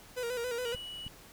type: tone with vibrato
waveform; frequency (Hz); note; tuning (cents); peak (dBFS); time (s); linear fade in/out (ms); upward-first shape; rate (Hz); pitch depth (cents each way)
45% pulse; 484.5; B4; -33; -33; 0.16-0.76; 20; square; 7.1; 57
type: tone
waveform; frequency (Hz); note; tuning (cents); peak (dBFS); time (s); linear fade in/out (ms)
triangle; 2937; F#7; -13; -39; 0.65-1.08; 0
type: clicks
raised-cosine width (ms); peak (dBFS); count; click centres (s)
5; -31; 2; 0.748 / 1.066
effects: pink hiss -54 dBFS RMS until 1.32 s